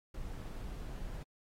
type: noise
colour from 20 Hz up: brown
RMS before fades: -42 dBFS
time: 0.14-1.23 s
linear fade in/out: 5 ms
effects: AAC 48 kbps